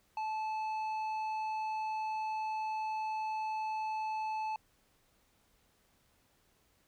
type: tone with tanh clipping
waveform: sine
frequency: 870 Hz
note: A5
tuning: 20 cents flat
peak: -35 dBFS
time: 0.17-4.56 s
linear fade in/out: 2 ms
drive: 8 dB
effects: pink hiss -71 dBFS RMS until 6.87 s